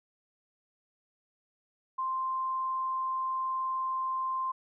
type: tone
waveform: sine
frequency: 1046.5 Hz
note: C6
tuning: in tune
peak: -29 dBFS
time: 1.98-4.52 s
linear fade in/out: 10 ms
effects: none